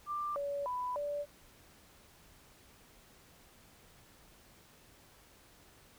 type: tone with pitch steps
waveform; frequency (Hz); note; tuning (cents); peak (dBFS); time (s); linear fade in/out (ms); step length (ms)
sine; 1185 / 568 / 994 / 581; D6 / C#5 / B5 / D5; +15 / +42 / +11 / -19; -34; 0.06-1.26; 50; 300
effects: pink hiss -61 dBFS RMS until 5.98 s